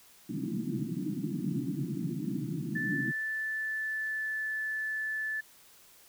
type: band-pass noise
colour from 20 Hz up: pink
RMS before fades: -34 dBFS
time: 0.29-3.12 s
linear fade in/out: 10 ms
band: 130 to 340 Hz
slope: 96 dB/octave
type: tone with pitch glide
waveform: sine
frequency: 1757 to 1743.9 Hz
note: A6 to A6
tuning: -3 to -16 cents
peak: -31 dBFS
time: 2.75-5.41 s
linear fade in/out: 10 ms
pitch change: -13 cents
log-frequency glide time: 3.17-4.51 s
effects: white hiss -58 dBFS RMS until 6.08 s